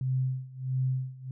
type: tone with tremolo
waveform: sine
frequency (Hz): 130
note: C3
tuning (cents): -11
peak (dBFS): -24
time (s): 0.01-1.31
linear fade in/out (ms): 2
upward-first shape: sine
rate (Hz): 1.5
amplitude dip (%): 90
effects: none